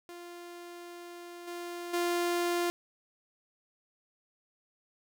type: tone with level steps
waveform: sawtooth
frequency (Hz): 348.1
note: F4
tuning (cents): -6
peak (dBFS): -40 / -34 / -24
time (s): 0.09-2.7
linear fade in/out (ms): 0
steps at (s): 1.47 / 1.93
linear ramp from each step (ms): 10
effects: none